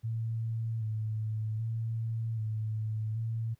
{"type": "tone with vibrato", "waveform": "sine", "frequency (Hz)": 111.1, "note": "A2", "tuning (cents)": 17, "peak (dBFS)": -30, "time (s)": [0.03, 3.55], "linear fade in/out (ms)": 20, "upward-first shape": "square", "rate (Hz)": 0.64, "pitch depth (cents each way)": 33, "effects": ["pink hiss -73 dBFS RMS until 3.59 s", "high-pass 60 Hz 12 dB/octave"]}